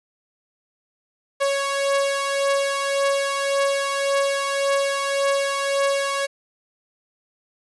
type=beating tone pair; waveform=sawtooth; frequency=554.4 / 556.2 Hz; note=C#5 / C#5; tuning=0 / +6 cents; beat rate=1.8 Hz; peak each=-17 / -22 dBFS; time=1.4-6.27 s; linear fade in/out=20 ms; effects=resampled to 24000 Hz